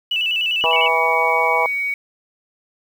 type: tone with vibrato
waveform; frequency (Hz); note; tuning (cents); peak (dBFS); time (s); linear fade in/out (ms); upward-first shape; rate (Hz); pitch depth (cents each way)
sine; 2794; F7; 0; -17; 0.11-0.88; 5; square; 10; 88
type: harmonic tone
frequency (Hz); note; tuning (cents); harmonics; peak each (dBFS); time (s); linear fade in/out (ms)
163.1; E3; -18; 3 / 4 / 5 / 6 / 7; -23 / -23 / -22 / -20 / -25; 0.64-1.66; 0
type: tone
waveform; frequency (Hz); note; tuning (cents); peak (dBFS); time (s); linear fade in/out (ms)
sine; 2247; C#7; +23; -19; 0.73-1.94; 2
effects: 7-bit